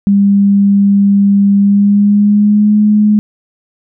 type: tone with pitch glide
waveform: sine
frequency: 200 to 210.4 Hz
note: G3 to G#3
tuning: +35 to +23 cents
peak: -5 dBFS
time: 0.07-3.19 s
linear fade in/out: 0 ms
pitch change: +88 cents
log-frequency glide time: 1.58-2.76 s
effects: none